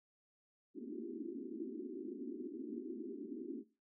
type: band-pass noise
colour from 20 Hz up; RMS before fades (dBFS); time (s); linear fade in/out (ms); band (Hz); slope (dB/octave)
white; -45; 0.74-3.64; 50; 220 to 390; 96
effects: noise-tail reverb RT60 0.3 s tail -18 dB re dry